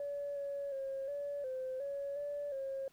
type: tone with pitch steps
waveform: sine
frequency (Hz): 571 / 563 / 540 / 572 / 518 / 561 / 578 / 540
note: D5 / C#5 / C#5 / D5 / C5 / C#5 / D5 / C#5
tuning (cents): -49 / +27 / -45 / -46 / -17 / +21 / -28 / -45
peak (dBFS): -36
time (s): 0-2.88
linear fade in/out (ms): 2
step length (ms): 360
effects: tanh soft clip ceiling -32 dBFS + pink hiss -69 dBFS RMS until 2.92 s